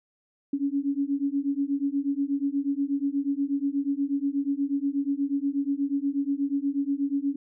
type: beating tone pair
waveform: sine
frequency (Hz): 276 / 284.3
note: C#4 / C#4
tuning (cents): -7 / +44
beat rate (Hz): 8.3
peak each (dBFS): -27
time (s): 0.53-7.36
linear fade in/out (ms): 5
effects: none